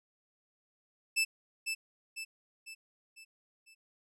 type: tone with echo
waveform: sawtooth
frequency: 2637 Hz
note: E7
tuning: in tune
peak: -23 dBFS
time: 1.16-1.25 s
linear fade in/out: 20 ms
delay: 500 ms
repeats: 5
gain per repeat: -6 dB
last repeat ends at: 3.75 s
effects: low-pass 12000 Hz 12 dB/octave